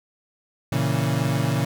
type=chord; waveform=35% pulse; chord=A# diminished; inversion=none; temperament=equal; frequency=116.54 / 138.59 / 164.81 Hz; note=A#2 / C#3 / E3; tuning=0 / 0 / 0 cents; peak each=-23 / -22 / -25 dBFS; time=0.72-1.65 s; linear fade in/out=5 ms; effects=none